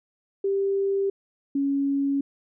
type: tone pair in turn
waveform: sine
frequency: 393.5 / 278.2 Hz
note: G4 / C#4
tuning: +7 / +6 cents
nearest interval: tritone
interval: 601 cents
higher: first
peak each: -21 dBFS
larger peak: neither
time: 0.44-1.1 / 1.55-2.21 s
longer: neither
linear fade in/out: 5 ms
effects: none

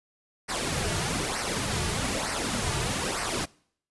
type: noise with flanger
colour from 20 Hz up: pink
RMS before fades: -29 dBFS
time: 0.48-3.46 s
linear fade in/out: 20 ms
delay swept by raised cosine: 0.28 to 3.88 ms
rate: 1.1 Hz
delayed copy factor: -0.65
effects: noise-tail reverb RT60 0.6 s tail -24 dB re dry + resampled to 24000 Hz

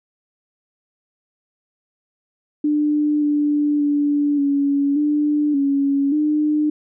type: tone with pitch steps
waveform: sine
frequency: 298 / 294.2 / 290.5 / 281.8 / 296.6 / 278.8 / 301.6 Hz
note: D4 / D4 / D4 / C#4 / D4 / C#4 / D4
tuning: +25 / +3 / -19 / +29 / +17 / +10 / +46 cents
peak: -15 dBFS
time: 2.64-6.7 s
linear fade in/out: 5 ms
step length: 580 ms
effects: none

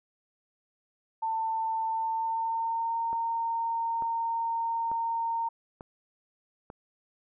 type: tone with pitch glide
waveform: sine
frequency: 894 to 918.6 Hz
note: A5 to A#5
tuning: +27 to -26 cents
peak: -27 dBFS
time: 1.22-5.49 s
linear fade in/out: 10 ms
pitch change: +47 cents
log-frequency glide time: 1.89-2.96 s
type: click train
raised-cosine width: 1 ms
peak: -28 dBFS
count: 5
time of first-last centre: 3.13-6.701 s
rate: 1.12 Hz
effects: none

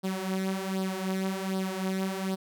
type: tone with flanger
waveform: sawtooth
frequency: 190.1 Hz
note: F#3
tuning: 47 cents sharp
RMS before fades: -31 dBFS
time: 0.03-2.36 s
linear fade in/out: 20 ms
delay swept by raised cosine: 0.21 to 5.81 ms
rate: 1.3 Hz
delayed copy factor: +0.65
effects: none

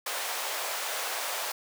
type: high-pass noise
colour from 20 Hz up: pink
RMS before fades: -33 dBFS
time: 0.06-1.52 s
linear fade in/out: 5 ms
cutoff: 560 Hz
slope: 24 dB/octave
effects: none

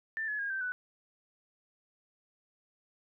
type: tone with pitch steps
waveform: sine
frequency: 1780 / 1702.6 / 1628.5 / 1557.7 / 1489.9 Hz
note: A6 / G#6 / G#6 / G6 / F#6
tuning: +20 / +43 / -34 / -11 / +12 cents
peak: -32 dBFS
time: 0.17-0.72 s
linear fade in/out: 0 ms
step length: 110 ms
effects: none

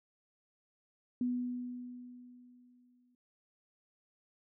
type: tone with exponential decay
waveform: sine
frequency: 246.9 Hz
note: B3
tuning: in tune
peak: -29 dBFS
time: 1.21-3.15 s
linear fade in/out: 2 ms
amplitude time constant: 420 ms
effects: none

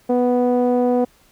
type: tone with low-pass filter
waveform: sawtooth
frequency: 246.9 Hz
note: B3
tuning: in tune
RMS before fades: -17 dBFS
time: 0.09-1.05 s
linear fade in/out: 10 ms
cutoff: 610 Hz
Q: 3.9
effects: pink hiss -55 dBFS RMS until 1.31 s

